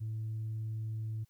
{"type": "tone", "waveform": "sine", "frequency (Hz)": 110.1, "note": "A2", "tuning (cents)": 2, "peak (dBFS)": -33, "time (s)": [0, 1.25], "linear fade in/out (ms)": 20, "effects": ["tanh soft clip ceiling -32 dBFS", "white hiss -75 dBFS RMS until 1.29 s"]}